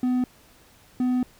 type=tone pair in turn; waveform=triangle; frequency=251 / 251 Hz; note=B3 / B3; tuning=+28 / +28 cents; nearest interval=unison; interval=0 cents; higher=neither; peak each=-18 dBFS; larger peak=neither; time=0.03-0.24 / 1-1.23 s; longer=second; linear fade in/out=2 ms; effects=pink hiss -55 dBFS RMS until 1.39 s